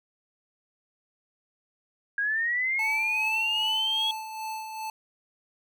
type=linear sweep; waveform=sine; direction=up; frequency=1616 to 3348 Hz; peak=-24 dBFS; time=2.18-4.11 s; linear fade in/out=2 ms
type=tone with tremolo; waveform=square; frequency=876 Hz; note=A5; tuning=8 cents flat; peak=-32 dBFS; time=2.79-4.9 s; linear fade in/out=2 ms; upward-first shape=sine; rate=2.5 Hz; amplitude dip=45%
effects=none